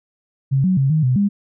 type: tone with pitch steps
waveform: sine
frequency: 135.4 / 186 / 135.7 / 156.4 / 127.1 / 201.9 Hz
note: C#3 / F#3 / C#3 / D#3 / C3 / G#3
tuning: -40 / +9 / -36 / +9 / -50 / -49 cents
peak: -13 dBFS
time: 0.51-1.29 s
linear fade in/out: 20 ms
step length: 130 ms
effects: none